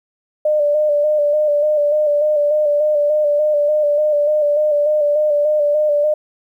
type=tone with vibrato; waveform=sine; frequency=596 Hz; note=D5; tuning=25 cents sharp; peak=-12 dBFS; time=0.45-6.14 s; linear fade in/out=5 ms; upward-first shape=square; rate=3.4 Hz; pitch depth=32 cents each way; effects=9-bit